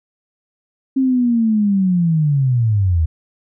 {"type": "linear sweep", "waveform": "sine", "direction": "down", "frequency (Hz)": [269.2, 76.3], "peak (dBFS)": -12, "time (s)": [0.96, 3.06], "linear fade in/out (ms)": 10, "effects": []}